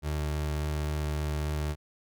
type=tone; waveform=30% pulse; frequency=75.3 Hz; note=D2; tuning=44 cents sharp; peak=-26 dBFS; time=0.02-1.76 s; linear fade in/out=50 ms; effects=none